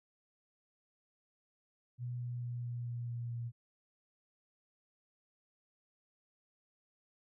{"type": "tone with pitch steps", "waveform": "sine", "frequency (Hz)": [122.4, 121.7, 120.99, 120.3, 119.6, 118.92, 118.23], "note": ["B2", "B2", "B2", "B2", "A#2", "A#2", "A#2"], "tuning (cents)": [-15, -25, -35, -45, 45, 35, 25], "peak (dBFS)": -37, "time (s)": [1.98, 3.52], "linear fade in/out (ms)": 50, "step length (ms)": 220, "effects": []}